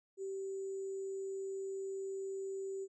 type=tone with sample-and-hold; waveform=sine; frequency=387.2 Hz; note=G4; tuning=21 cents flat; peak=-38 dBFS; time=0.17-2.88 s; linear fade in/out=50 ms; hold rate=7350 Hz; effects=resampled to 22050 Hz